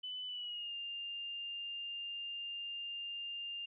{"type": "tone with pitch glide", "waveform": "sine", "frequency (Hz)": [3003, 2802], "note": ["F#7", "F7"], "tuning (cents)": [25, 5], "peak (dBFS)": -40, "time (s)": [0.03, 3.66], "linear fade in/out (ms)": 10, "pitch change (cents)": -120, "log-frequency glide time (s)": [0.26, 0.75], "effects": []}